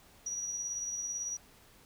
sine tone with tremolo, 5800 Hz, F#8, 35 cents flat, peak -33 dBFS, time 0.26-1.37 s, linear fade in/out 5 ms, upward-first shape sine, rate 18 Hz, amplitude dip 35%, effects pink hiss -60 dBFS RMS until 1.85 s

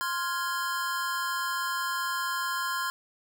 square chord, F minor, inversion second, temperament equal, 1046.5 / 1396.9 / 1661.2 Hz, C6 / F6 / Ab6, 0 / 0 / 0 cents, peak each -32 / -34 / -36 dBFS, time 0.01-2.9 s, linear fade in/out 0 ms, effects none

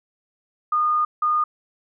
sine tone pair in turn, 1223 / 1223 Hz, D#6 / D#6, -30 / -30 cents, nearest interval unison, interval 0 cents, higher neither, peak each -17 / -17 dBFS, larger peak neither, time 0.72-1.05 / 1.22-1.44 s, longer first, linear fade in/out 5 ms, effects none

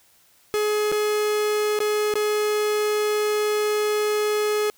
45% pulse tone with dropouts, 421.8 Hz, G#4, 27 cents sharp, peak -20 dBFS, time 0.54-4.7 s, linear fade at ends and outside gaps 0 ms, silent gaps 0.917-0.923 / 1.79-1.803 / 2.139-2.155 s, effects white hiss -58 dBFS RMS until 4.77 s

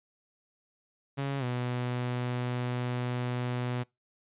sawtooth tone with pitch glide, 138.59 to 123.47 Hz, C#3 to B2, 0 to 0 cents, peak -26 dBFS, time 1.17-3.84 s, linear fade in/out 20 ms, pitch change -200 cents, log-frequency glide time 1.39-1.44 s, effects noise-tail reverb RT60 0.2 s tail -24 dB re dry + resampled to 8000 Hz

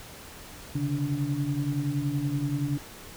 sine tone cluster, 135 / 145.6 / 289.9 Hz, C#3 / D3 / D4, -45 / -15 / -22 cents, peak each -30 dBFS, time 0.75-2.78 s, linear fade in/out 5 ms, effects pink hiss -45 dBFS RMS until 3.16 s

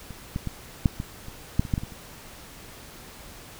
clicks, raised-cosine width 5 ms, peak -26 / -15 / -17 / -6 / -17 / -26 / -7 / -23 / -10 / -15 / -20 / -30 dBFS, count 12, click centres 0.107 / 0.361 / 0.473 / 0.858 / 1.001 / 1.284 / 1.595 / 1.652 / 1.738 / 1.779 / 1.835 / 1.922 s, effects pink hiss -45 dBFS RMS until 3.59 s

